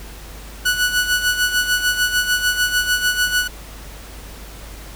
sawtooth tone with tremolo, 1476 Hz, F#6, 5 cents flat, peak -10 dBFS, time 0.65-3.48 s, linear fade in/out 10 ms, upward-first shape sine, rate 6.7 Hz, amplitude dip 65%, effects added 51 Hz sine -35 dBFS peak until 4.95 s + pink hiss -39 dBFS RMS until 4.95 s

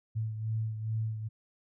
sine beating tone pair, 110 / 112.4 Hz, A2 / A2, 0 / +37 cents, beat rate 2.4 Hz, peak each -31 / -39 dBFS, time 0.15-1.29 s, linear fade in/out 20 ms, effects none

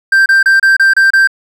triangle tone bursts, 1574 Hz, G6, 7 cents sharp, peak -3 dBFS, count 7, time 0.12-1.274 s, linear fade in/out 5 ms, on 140 ms, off 29 ms, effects none

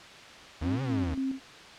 40% pulse exponential two-way sweep, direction up then down, 72.8 to 139 to 72.8 Hz, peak -29 dBFS, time 0.61-1.15 s, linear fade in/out 10 ms, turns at 0.82 s
sine tone with tremolo, 266.5 Hz, C4, 32 cents sharp, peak -27 dBFS, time 0.62-1.4 s, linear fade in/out 50 ms, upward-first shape square, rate 3.6 Hz, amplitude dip 55%
effects white hiss -47 dBFS RMS until 1.78 s + low-pass 4000 Hz 12 dB/octave

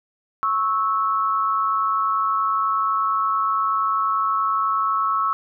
sine tone pair together, 1102 / 1310.5 Hz, C#6 / E6, -11 / -11 cents, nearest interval minor third, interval 300 cents, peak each -21 / -21 dBFS, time 0.43-5.33 s, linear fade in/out 0 ms, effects none

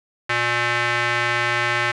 square tone with band-pass filter, 119.5 Hz, A#2, 43 cents sharp, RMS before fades -21 dBFS, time 0.29-1.92 s, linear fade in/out 10 ms, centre 1900 Hz, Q 1.9, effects resampled to 22050 Hz + 7-bit

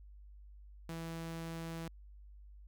sawtooth tone, 164.81 Hz, E3, in tune, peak -37 dBFS, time 0.89-1.88 s, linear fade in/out 2 ms, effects added 50 Hz sine -52 dBFS peak until 2.67 s

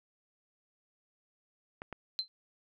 clicks, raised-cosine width 0.5 ms, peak -26 dBFS, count 2, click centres 1.819 / 1.927 s
sine tone with exponential decay, 4100 Hz, C8, 36 cents flat, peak -26 dBFS, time 2.19-2.28 s, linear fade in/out 0 ms, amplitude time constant 19 ms
effects none

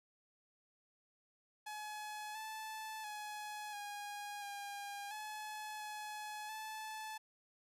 sawtooth tone with pitch steps, 848 / 873 / 843 / 821 / 808 / 854 / 848 / 869 Hz, G#5 / A5 / G#5 / G#5 / G#5 / G#5 / G#5 / A5, +36 / -14 / +26 / -20 / -48 / +48 / +36 / -22 cents, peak -40 dBFS, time 1.66-7.18 s, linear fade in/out 10 ms, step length 690 ms, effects resampled to 32000 Hz + 12-bit

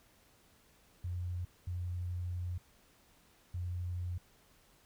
sine tone bursts at uneven times, 88.8 Hz, F2, 29 cents sharp, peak -35 dBFS, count 3, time 1.04-1.45 / 1.67-2.58 / 3.54-4.18 s, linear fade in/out 5 ms, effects pink hiss -66 dBFS RMS until 4.85 s

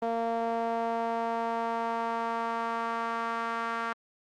sawtooth tone with band-pass filter sweep, 230 Hz, A#3, 23 cents flat, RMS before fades -31 dBFS, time 0.02-3.93 s, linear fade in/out 5 ms, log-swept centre 650 to 1300 Hz, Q 2.3, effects Opus 32 kbps

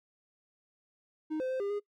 triangle tone with pitch steps, 310.7 / 516 / 520 / 401.6 / 411.1 Hz, D#4 / C5 / C5 / G4 / G#4, -2 / -24 / -11 / +42 / -18 cents, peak -29 dBFS, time 1.3-1.8 s, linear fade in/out 20 ms, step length 100 ms, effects noise-tail reverb RT60 0.1 s tail -23 dB re dry

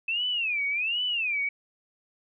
sine tone with vibrato, 2589 Hz, E7, 32 cents flat, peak -25 dBFS, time 0.08-1.49 s, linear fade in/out 5 ms, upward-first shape sine, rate 1.3 Hz, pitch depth 250 cents each way, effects none

